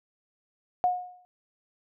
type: tone with exponential decay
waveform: sine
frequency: 723 Hz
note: F#5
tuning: 40 cents flat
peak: -18 dBFS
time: 0.84-1.25 s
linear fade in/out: 0 ms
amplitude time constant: 87 ms
effects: none